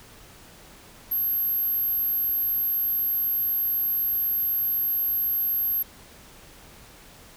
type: tone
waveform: sine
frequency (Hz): 12544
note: G9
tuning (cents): 0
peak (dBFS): -22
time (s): 1.11-5.83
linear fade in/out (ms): 10
effects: pink hiss -49 dBFS RMS until 7.36 s